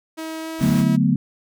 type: tone with pitch glide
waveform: sawtooth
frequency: 320.1 to 322.7 Hz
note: D#4 to E4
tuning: +49 to -37 cents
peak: -24 dBFS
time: 0.17-0.97 s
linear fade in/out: 20 ms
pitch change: +14 cents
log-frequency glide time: 0.41-0.49 s
type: noise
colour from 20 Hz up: pink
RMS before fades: -32 dBFS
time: 0.58-0.85 s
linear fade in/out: 50 ms
type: chord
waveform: sine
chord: B minor seventh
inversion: first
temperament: equal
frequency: 146.83 / 185 / 220 / 246.9 Hz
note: D3 / F#3 / A3 / B3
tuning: 0 / 0 / 0 / 0 cents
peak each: -20 dBFS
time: 0.61-1.16 s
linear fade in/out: 5 ms
effects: none